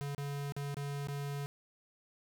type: tone with dropouts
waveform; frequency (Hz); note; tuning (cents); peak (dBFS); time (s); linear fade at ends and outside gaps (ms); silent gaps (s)
square; 142.1; C#3; +43; -37; 0.01-1.46; 0; 0.148-0.18 / 0.522-0.565 / 0.744-0.769 / 1.072-1.085
effects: none